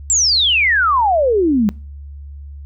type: exponential sweep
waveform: sine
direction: down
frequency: 7700 to 196 Hz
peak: -11 dBFS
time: 0.1-1.69 s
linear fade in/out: 0 ms
effects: noise-tail reverb RT60 0.4 s tail -24 dB re dry + added 71 Hz sine -30 dBFS peak until 2.65 s